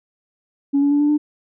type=tone with pitch steps; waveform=sine; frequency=280.7 / 284.9 / 289.3 / 293.6 / 298.1 Hz; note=C#4 / C#4 / D4 / D4 / D4; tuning=+22 / +48 / -26 / 0 / +26 cents; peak=-12 dBFS; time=0.73-1.18 s; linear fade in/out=20 ms; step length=90 ms; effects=tanh soft clip ceiling -10 dBFS